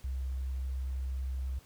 sine tone, 65.41 Hz, C2, in tune, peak -32 dBFS, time 0.04-1.59 s, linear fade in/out 5 ms, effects pink hiss -60 dBFS RMS until 1.65 s

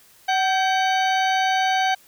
harmonic tone with a mistuned harmonic, 757 Hz, F#5, 39 cents sharp, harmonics 1 / 2 / 3 / 4 / 5 / 6 / 8, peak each -19 / -25 / -29 / -31 / -33 / -35 / -37 dBFS, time 0.28-1.95 s, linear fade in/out 10 ms, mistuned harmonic 2, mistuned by +68 cents, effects white hiss -53 dBFS RMS until 2.07 s

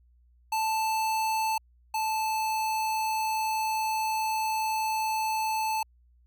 square tone pair in turn, 880 / 875.2 Hz, A5 / A5, 0 / -9 cents, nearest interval unison, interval 9 cents, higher first, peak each -26 / -27 dBFS, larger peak first, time 0.52-1.58 / 1.94-5.83 s, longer second, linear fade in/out 5 ms, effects added 60 Hz sine -58 dBFS peak until 6.26 s

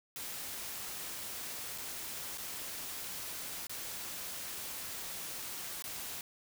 white noise with dropouts, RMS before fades -42 dBFS, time 0.16-6.21 s, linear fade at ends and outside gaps 1 ms, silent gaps 1.778-1.782 / 2.376-2.381 / 3.669-3.695 / 5.823-5.84 s, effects none

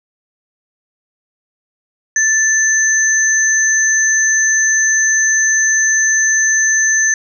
sine tone pair together, 1760 / 6175 Hz, A6 / G8, 0 / -27 cents, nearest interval octave + minor seventh, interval 2173 cents, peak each -13 dBFS, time 2.16-7.14 s, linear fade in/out 2 ms, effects none

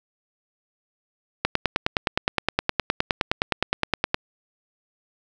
click train, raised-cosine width 0.3 ms, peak -3 dBFS, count 27, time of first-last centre 1.45-4.144 s, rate 9.65 Hz, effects none

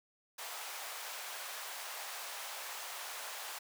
pink high-pass noise, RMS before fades -44 dBFS, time 0.38-3.59 s, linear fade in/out 10 ms, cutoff 660 Hz, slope 24 dB/octave, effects none

